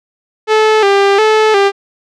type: tone with vibrato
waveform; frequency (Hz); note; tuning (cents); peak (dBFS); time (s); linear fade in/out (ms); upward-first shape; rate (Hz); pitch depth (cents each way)
sawtooth; 415.3; G#4; 0; -3; 0.47-1.72; 50; square; 1.4; 76
effects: low-pass 4000 Hz 12 dB/octave